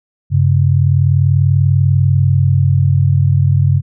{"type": "tone pair together", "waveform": "sine", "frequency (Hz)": [96.9, 137.18], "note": ["G2", "C#3"], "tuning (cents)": [-20, -18], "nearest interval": "tritone", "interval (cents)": 602, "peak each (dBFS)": -11, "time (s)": [0.3, 3.82], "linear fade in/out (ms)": 50, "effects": []}